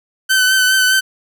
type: tone with vibrato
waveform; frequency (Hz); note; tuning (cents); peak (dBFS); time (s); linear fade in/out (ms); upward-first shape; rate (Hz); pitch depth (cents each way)
sawtooth; 1523; F#6; +50; -7; 0.29-1.01; 20; triangle; 4.9; 31
effects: none